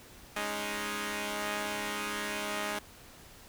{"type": "chord", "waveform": "5% pulse", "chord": "Ab suspended fourth", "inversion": "none", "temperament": "equal", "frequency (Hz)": [207.7, 277.2, 311.1], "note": ["Ab3", "Db4", "Eb4"], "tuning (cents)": [0, 0, 0], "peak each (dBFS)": [-24, -30, -27], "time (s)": [0.36, 2.79], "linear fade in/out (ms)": 5, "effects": ["pink hiss -53 dBFS RMS until 3.48 s"]}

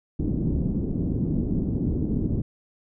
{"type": "low-pass noise", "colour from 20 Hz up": "white", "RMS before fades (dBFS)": -25, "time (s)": [0.19, 2.42], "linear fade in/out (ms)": 10, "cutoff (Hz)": 280, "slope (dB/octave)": 24, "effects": []}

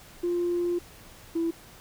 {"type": "tone pair in turn", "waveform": "sine", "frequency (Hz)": [349.2, 332.4], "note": ["F4", "E4"], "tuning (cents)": [0, 15], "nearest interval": "minor second", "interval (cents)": 85, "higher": "first", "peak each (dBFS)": -23, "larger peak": "neither", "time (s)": [[0.23, 0.79], [1.35, 1.51]], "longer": "first", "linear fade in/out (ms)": 10, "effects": ["tanh soft clip ceiling -20 dBFS", "pink hiss -50 dBFS RMS until 1.8 s"]}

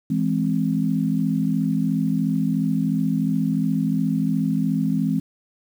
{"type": "chord", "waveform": "sine", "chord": "E augmented", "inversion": "none", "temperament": "equal", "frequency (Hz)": [164.81, 207.7, 261.6], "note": ["E3", "G#3", "B#3"], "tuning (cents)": [0, 0, 0], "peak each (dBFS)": -23, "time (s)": [0.1, 5.2], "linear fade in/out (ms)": 5, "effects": ["8-bit"]}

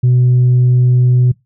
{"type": "tone", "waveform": "sine", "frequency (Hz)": 124.8, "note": "B2", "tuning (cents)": 19, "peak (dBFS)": -5, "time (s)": [0.03, 1.32], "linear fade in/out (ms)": 10, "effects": ["noise-tail reverb RT60 0.2 s tail -22 dB re dry", "tanh soft clip ceiling -5 dBFS"]}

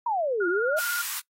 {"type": "exponential two-way sweep", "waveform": "sine", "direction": "down then up", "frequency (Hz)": [983, 336.9, 660], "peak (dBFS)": -23, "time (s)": [0.06, 0.79], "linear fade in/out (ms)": 5, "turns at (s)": 0.48}
{"type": "tone with vibrato", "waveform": "sine", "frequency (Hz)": 1422, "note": "F6", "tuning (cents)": 31, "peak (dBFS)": -26, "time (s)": [0.4, 1.02], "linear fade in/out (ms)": 10, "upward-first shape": "sine", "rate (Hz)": 18, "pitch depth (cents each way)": 37}
{"type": "high-pass noise", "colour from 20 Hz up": "white", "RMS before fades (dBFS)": -32, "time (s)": [0.78, 1.2], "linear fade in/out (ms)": 5, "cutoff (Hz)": 910, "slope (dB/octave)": 48}
{"effects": ["noise-tail reverb RT60 0.1 s tail -19 dB re dry", "AAC 48 kbps"]}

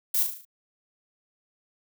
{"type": "noise with echo", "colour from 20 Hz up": "violet", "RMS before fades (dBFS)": -24, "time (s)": [0.14, 0.23], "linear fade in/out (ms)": 5, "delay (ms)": 37, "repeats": 6, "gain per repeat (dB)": -5, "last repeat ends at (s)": 0.452, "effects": []}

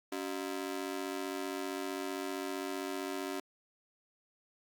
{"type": "ring-modulated tone", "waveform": "sawtooth", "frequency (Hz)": 330.2, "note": "E4", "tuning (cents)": 3, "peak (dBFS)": -29, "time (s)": [0.12, 3.4], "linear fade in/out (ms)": 5, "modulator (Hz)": 47.7, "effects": ["Opus 48 kbps"]}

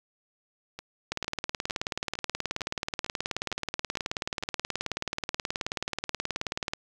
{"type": "two click trains", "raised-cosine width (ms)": 0.2, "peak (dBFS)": [-12, -21], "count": [106, 9], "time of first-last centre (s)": [[1.12, 6.735], [0.79, 4.426]], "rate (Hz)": [18.7, 2.2], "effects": ["8-bit"]}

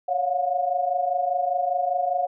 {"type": "tone cluster", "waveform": "sine", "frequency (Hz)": [555, 698, 723], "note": ["C#5", "F5", "F#5"], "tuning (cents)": [2, -1, -40], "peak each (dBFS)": [-29, -27, -23], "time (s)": [0.08, 2.27], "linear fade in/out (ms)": 10, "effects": []}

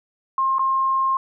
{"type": "tone with dropouts", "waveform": "sine", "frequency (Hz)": 1065, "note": "C6", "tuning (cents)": 30, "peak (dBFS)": -17, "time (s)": [0.38, 1.17], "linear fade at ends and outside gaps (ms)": 2, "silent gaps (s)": [0.584, 0.593], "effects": []}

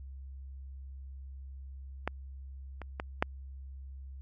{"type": "clicks", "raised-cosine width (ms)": 0.5, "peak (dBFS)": [-15, -26, -19, -10], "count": 4, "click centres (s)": [2.076, 2.817, 2.999, 3.225], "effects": ["added 67 Hz sine -42 dBFS peak until 4.21 s", "MP3 48 kbps"]}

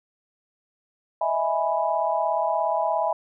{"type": "chord", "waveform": "sine", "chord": "E major seventh", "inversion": "third", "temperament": "equal", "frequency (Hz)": [622.3, 659.3, 830.6, 987.8], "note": ["D#5", "E5", "G#5", "B5"], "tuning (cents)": [0, 0, 0, 0], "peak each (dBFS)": [-29, -25, -26, -27], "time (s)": [1.21, 3.13], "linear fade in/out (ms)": 5, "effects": []}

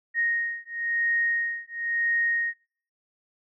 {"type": "beating tone pair", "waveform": "sine", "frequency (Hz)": [1864.7, 1865.68], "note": ["A#6", "A#6"], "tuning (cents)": [0, 1], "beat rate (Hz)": 0.98, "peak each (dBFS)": -27, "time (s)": [0.14, 2.54], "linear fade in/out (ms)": 50, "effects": ["noise-tail reverb RT60 0.5 s tail -25 dB re dry"]}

